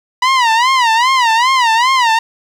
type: tone with vibrato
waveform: sawtooth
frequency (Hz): 974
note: B5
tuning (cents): -24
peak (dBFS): -5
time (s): 0.22-2.19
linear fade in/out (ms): 5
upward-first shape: sine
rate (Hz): 2.5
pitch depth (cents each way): 160
effects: low-pass 5000 Hz 12 dB/octave + 7-bit